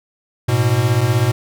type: beating tone pair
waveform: square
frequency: 107.3 / 123.3 Hz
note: A2 / B2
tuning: -43 / -2 cents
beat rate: 16 Hz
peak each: -18 / -16 dBFS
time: 0.48-1.32 s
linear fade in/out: 10 ms
effects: none